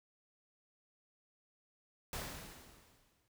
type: noise with exponential decay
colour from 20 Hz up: pink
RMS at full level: -40 dBFS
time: 2.13-3.28 s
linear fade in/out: 1 ms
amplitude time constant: 250 ms
effects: noise-tail reverb RT60 0.1 s tail -22 dB re dry